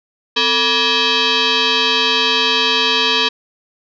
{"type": "tone with frequency modulation", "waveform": "sine", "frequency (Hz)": 260, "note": "C4", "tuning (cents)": -11, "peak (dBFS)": -12, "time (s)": [0.36, 3.29], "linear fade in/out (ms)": 10, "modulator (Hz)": 710, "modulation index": 6, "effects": []}